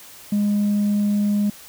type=tone with tanh clipping; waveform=triangle; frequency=205.8 Hz; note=G#3; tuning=16 cents flat; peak=-17 dBFS; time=0.32-1.5 s; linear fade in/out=5 ms; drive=6 dB; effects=white hiss -43 dBFS RMS until 1.68 s